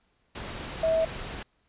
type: tone in noise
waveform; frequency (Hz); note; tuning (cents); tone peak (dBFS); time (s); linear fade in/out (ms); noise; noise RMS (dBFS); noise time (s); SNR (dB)
sine; 647; E5; -32; -21; 0.83-1.05; 5; pink; -37; 0.35-1.43; +13
effects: pink hiss -70 dBFS RMS until 1.68 s + resampled to 8000 Hz